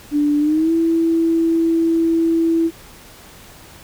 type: tone with pitch glide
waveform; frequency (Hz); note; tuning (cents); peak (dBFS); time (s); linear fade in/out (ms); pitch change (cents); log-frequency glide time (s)
sine; 293.7 to 329.7; D4 to E4; 0 to 0; -13; 0.11-2.71; 50; +200; 0.39-0.72
effects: pink hiss -42 dBFS RMS until 3.83 s